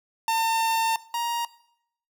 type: tone pair in turn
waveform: 45% pulse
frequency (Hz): 903 / 941.3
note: A5 / A#5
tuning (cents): +45 / +17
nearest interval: minor second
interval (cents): 72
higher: second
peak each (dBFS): -21 / -25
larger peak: first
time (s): 0.28-0.96 / 1.14-1.45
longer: first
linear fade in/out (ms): 2
effects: noise-tail reverb RT60 0.7 s tail -19 dB re dry